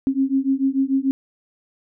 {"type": "beating tone pair", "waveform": "sine", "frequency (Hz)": [266, 272.8], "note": ["C4", "C#4"], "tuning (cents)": [29, -28], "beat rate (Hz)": 6.8, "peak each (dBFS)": -20, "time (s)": [0.07, 1.11], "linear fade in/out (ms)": 0, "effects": []}